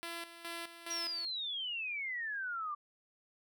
5% pulse tone with tremolo, 337.9 Hz, E4, 43 cents sharp, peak -29 dBFS, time 0.03-1.25 s, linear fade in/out 0 ms, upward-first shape square, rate 2.4 Hz, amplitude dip 70%
sine exponential sweep, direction down, 5820 to 1164 Hz, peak -36 dBFS, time 0.9-2.75 s, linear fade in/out 10 ms
effects none

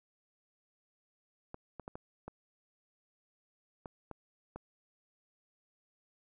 clicks, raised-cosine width 1 ms, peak -29 dBFS, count 8, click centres 1.544 / 1.797 / 1.879 / 1.955 / 2.28 / 3.858 / 4.113 / 4.56 s, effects none

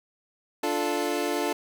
25% pulse chord, D minor, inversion none, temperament equal, 293.7 / 349.2 / 440 Hz, D4 / F4 / A4, 0 / 0 / 0 cents, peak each -26 dBFS, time 0.63-1.53 s, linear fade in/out 5 ms, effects none

